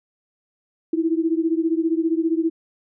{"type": "beating tone pair", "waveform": "sine", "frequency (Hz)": [321.6, 336.6], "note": ["E4", "E4"], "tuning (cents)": [-43, 36], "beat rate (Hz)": 15, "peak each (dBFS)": [-20, -22], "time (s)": [0.93, 2.5], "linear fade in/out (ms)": 5, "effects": []}